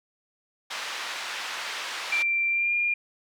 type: band-pass noise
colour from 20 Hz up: pink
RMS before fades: -34 dBFS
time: 0.7-2.23 s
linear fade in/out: 10 ms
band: 1200 to 4500 Hz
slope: 12 dB/octave
type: tone with pitch glide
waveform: sine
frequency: 2359 to 2409 Hz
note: D7 to D7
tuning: +7 to +43 cents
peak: -22 dBFS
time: 2.12-2.94 s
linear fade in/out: 5 ms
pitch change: +36 cents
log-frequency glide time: 2.49-2.74 s
effects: none